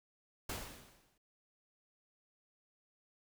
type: noise with exponential decay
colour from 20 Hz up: pink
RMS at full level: -39 dBFS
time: 0.49-1.18 s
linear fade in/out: 5 ms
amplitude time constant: 150 ms
effects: none